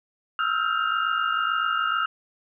sine tone cluster, 1286 / 1348 / 1395 / 1568 / 2822 Hz, E6 / E6 / F6 / G6 / F7, -43 / +38 / -2 / 0 / +17 cents, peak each -26 / -28 / -27 / -32 / -33 dBFS, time 0.39-2.06 s, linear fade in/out 2 ms, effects none

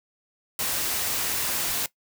white noise, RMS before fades -27 dBFS, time 0.59-1.86 s, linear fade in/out 2 ms, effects noise-tail reverb RT60 0.1 s tail -18 dB re dry

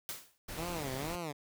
white noise with exponential decay, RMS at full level -37 dBFS, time 0.09-0.38 s, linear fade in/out 0 ms, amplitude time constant 61 ms
pink noise, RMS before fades -43 dBFS, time 0.48-1.16 s, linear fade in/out 10 ms
10% pulse tone with vibrato, 151.2 Hz, D#3, 49 cents flat, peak -29 dBFS, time 0.57-1.33 s, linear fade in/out 20 ms, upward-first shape sine, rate 2.1 Hz, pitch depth 270 cents each way
effects none

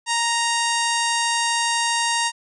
harmonic tone, 932.3 Hz, A#5, in tune, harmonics 1 / 2 / 3 / 4 / 5 / 6 / 7 / 8 / 9 / 10, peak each -23 / -26 / -28 / -29 / -30 / -31 / -31 / -32 / -33 / -33 dBFS, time 0.06-2.32 s, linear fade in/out 50 ms, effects none

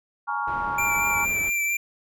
sine chord, Bb minor seventh, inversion third, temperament just, 839.1 / 932.3 / 1118.8 / 1398.5 Hz, Ab5 / Bb5 / Db6 / F6, +18 / 0 / +16 / +2 cents, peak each -30 dBFS, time 0.27-1.26 s, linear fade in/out 20 ms
pink low-pass noise, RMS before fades -38 dBFS, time 0.47-1.5 s, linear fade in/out 10 ms, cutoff 1600 Hz, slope 12 dB/octave
square tone with vibrato, 2349 Hz, D7, in tune, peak -23 dBFS, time 0.78-1.77 s, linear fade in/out 5 ms, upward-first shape triangle, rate 4.4 Hz, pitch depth 23 cents each way
effects none

